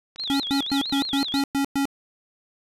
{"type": "click train", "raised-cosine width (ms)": 0.2, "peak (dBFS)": -25, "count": 33, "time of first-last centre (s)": [0.16, 1.4], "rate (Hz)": 25.8}
{"type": "tone with vibrato", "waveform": "sine", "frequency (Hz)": 3729, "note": "A#7", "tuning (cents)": 0, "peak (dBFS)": -27, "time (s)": [0.18, 1.42], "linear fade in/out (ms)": 20, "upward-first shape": "sine", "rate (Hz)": 6, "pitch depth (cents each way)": 230}
{"type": "tone bursts", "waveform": "square", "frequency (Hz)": 277.2, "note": "C#4", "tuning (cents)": 0, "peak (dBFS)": -21, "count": 8, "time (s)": [0.3, 1.854], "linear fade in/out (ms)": 0, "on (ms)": 98, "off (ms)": 110}
{"effects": ["resampled to 32000 Hz"]}